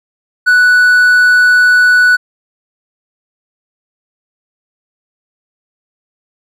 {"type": "tone", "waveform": "triangle", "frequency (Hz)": 1481, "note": "F#6", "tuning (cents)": 1, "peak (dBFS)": -3, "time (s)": [0.46, 2.17], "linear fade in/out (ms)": 20, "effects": []}